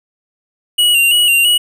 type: tone with vibrato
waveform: square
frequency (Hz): 2844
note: F7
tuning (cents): +31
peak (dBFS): -9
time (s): 0.78-1.58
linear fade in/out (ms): 10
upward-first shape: square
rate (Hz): 3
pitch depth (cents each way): 43
effects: none